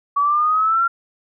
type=exponential sweep; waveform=sine; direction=up; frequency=1131 to 1383 Hz; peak=-14 dBFS; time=0.16-0.88 s; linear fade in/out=10 ms; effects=none